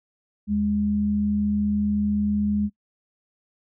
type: tone pair together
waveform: sine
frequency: 77.46 / 206.8 Hz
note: D#2 / G#3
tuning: -7 / -7 cents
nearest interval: octave + perfect fourth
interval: 1700 cents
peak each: -31 / -20 dBFS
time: 0.47-2.7 s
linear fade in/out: 50 ms
effects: noise-tail reverb RT60 0.1 s tail -24 dB re dry